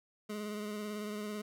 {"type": "tone with vibrato", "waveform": "25% pulse", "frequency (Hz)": 209.9, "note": "G#3", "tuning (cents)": 19, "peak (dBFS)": -34, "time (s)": [0.29, 1.42], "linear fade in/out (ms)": 10, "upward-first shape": "sine", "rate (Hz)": 18, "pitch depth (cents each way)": 28, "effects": []}